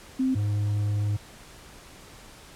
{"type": "tone pair in turn", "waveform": ["sine", "triangle"], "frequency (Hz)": [261, 103.58], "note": ["C4", "G#2"], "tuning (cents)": [-4, -4], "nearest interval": "octave + major third", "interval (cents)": 1600, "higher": "first", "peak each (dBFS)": -21, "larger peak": "neither", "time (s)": [[0.19, 0.35], [0.35, 1.17]], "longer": "second", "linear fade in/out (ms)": 10, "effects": ["pink hiss -48 dBFS RMS until 2.55 s", "low-pass 11000 Hz 12 dB/octave"]}